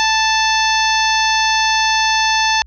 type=harmonic tone; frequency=880 Hz; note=A5; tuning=in tune; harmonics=1 / 2 / 3 / 4 / 5 / 6 / 7; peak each=-16 / -19 / -21 / -22 / -23 / -24 / -24 dBFS; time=0-2.62 s; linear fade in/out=0 ms; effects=added 60 Hz sine -39 dBFS peak until 2.66 s